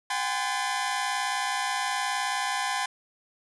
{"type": "tone cluster", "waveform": "sawtooth", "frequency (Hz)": [747, 806, 1024, 1737], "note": ["F#5", "G5", "C6", "A6"], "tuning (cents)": [16, 48, -38, -23], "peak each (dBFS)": [-31, -27, -27, -31], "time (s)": [0.1, 2.86], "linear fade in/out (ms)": 5, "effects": ["resampled to 24000 Hz", "9-bit"]}